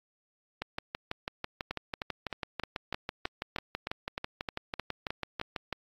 two click trains, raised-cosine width 0.3 ms, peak -17 / -17 dBFS, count 13 / 32, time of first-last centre 1.71-5.414 / 0.62-5.727 s, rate 3.24 / 6.07 Hz, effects AAC 32 kbps

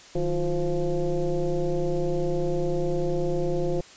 sine tone with frequency modulation, 185 Hz, F#3, in tune, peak -22 dBFS, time 0.15-3.81 s, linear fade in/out 5 ms, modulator 170 Hz, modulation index 2.2, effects white hiss -48 dBFS RMS until 3.96 s + resampled to 16000 Hz

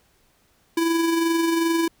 square tone with amplitude modulation, 331.9 Hz, E4, 12 cents sharp, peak -18 dBFS, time 0.77-1.88 s, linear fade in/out 5 ms, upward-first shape sine, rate 22.6 Hz, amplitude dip 35%, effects pink hiss -62 dBFS RMS until 2 s

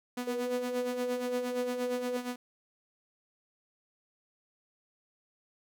sawtooth tone with tremolo, 246.9 Hz, B3, in tune, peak -28 dBFS, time 0.17-2.36 s, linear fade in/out 5 ms, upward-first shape sine, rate 8.6 Hz, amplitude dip 70%
sine tone with pitch glide, 483.9 to 497.5 Hz, B4 to B4, -35 to +13 cents, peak -32 dBFS, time 0.27-2.17 s, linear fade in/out 5 ms, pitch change +48 cents, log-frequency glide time 0.4-0.45 s
effects none

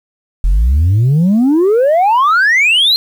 sine exponential sweep, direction up, 40.37 to 4231 Hz, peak -5 dBFS, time 0.44-2.96 s, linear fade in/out 0 ms, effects tanh soft clip ceiling -6 dBFS + 7-bit

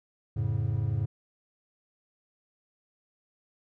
triangle chord, F augmented, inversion none, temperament equal with one note detuned, 87.31 / 108.17 / 138.59 Hz, F2 / A2 / C#3, 0 / -29 / 0 cents, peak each -32 / -26 / -30 dBFS, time 0.36-1.06 s, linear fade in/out 10 ms, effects none

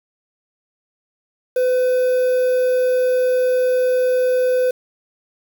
triangle tone with quantisation, 505 Hz, B4, 39 cents sharp, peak -12 dBFS, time 1.56-4.71 s, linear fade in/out 5 ms, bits 6, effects none

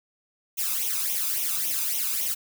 blue noise with flanger, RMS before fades -27 dBFS, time 0.57-2.35 s, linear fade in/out 20 ms, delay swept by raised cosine 0.32 to 0.83 ms, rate 3.6 Hz, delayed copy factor +0.75, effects none

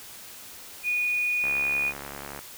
sine tone, 2460 Hz, D#7, 20 cents flat, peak -23 dBFS, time 0.83-1.93 s, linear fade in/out 50 ms
click train, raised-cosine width 0.5 ms, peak -22 dBFS, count 68, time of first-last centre 1.44-2.39 s, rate 70.5 Hz
effects white hiss -44 dBFS RMS until 2.57 s

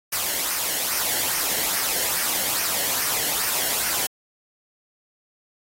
white noise with flanger, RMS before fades -24 dBFS, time 0.12-4.07 s, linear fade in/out 10 ms, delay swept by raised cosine 0.26 to 0.84 ms, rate 2.4 Hz, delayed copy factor -0.5, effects AAC 48 kbps

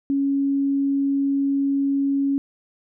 sine tone, 277.2 Hz, C#4, in tune, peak -18 dBFS, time 0.1-2.38 s, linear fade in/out 0 ms, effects none

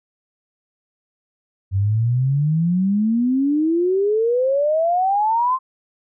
sine exponential sweep, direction up, 94.1 to 1061 Hz, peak -15 dBFS, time 1.71-5.59 s, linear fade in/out 50 ms, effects none

